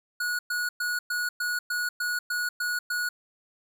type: tone bursts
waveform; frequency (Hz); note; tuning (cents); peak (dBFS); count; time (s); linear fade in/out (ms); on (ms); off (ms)
square; 1457; F#6; -27; -27; 10; 0.2-3.09; 5; 190; 110
effects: none